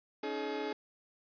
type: chord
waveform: 30% pulse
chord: C# suspended second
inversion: none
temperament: equal with one note detuned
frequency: 277.2 / 311.1 / 424.8 Hz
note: C#4 / D#4 / G#4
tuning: 0 / 0 / +39 cents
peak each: -39 / -39 / -34 dBFS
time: 0.23-0.73 s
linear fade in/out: 5 ms
effects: resampled to 11025 Hz